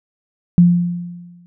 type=tone with exponential decay; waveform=sine; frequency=174.61 Hz; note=F3; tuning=in tune; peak=-4 dBFS; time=0.58-1.46 s; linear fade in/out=0 ms; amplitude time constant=190 ms; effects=none